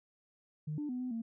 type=tone with pitch steps; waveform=sine; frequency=152.1 / 296 / 249.7 / 252.5 / 228.2 Hz; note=D#3 / D4 / B3 / B3 / A#3; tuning=-39 / +14 / +19 / +39 / -37 cents; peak=-34 dBFS; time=0.67-1.22 s; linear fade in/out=10 ms; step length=110 ms; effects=tanh soft clip ceiling -30 dBFS